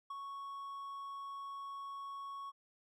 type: tone with ADSR envelope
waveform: triangle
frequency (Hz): 1108.7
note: C#6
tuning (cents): 0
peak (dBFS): -38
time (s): 0.1-2.52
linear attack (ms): 6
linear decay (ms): 27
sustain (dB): -3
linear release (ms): 32
effects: none